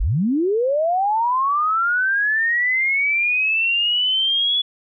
sine linear sweep, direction up, 30.3 to 3419 Hz, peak -16 dBFS, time 0-4.62 s, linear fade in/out 10 ms, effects none

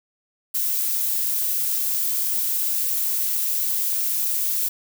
violet noise, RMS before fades -23 dBFS, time 0.54-4.69 s, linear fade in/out 10 ms, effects none

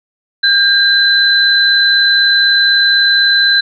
sine tone pair together, 1600 / 4032 Hz, G6 / B7, +35 / +35 cents, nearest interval octave + major third, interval 1600 cents, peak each -10 dBFS, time 0.43-3.61 s, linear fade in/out 10 ms, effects none

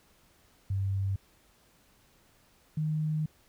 sine tone pair in turn, 97.4 / 154.61 Hz, G2 / D#3, -11 / -11 cents, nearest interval minor sixth, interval 800 cents, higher second, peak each -27 dBFS, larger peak neither, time 0.7-1.16 / 2.77-3.26 s, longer second, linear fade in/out 5 ms, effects pink hiss -64 dBFS RMS until 3.48 s

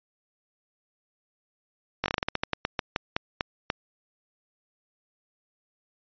slowing click train, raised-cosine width 0.3 ms, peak -9 dBFS, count 17, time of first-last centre 2.04-3.701 s, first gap 19 ms, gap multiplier 1.2, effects resampled to 11025 Hz

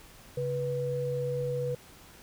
sine tone pair together, 137.5 / 490 Hz, C#3 / B4, -14 / -14 cents, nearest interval octave + minor seventh, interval 2200 cents, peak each -33 / -30 dBFS, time 0.37-1.75 s, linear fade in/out 5 ms, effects pink hiss -53 dBFS RMS until 2.22 s

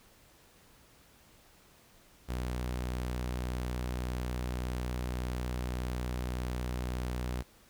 sawtooth tone, 61.74 Hz, B1, in tune, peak -29 dBFS, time 2.28-7.43 s, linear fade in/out 20 ms, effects pink hiss -61 dBFS RMS until 7.69 s

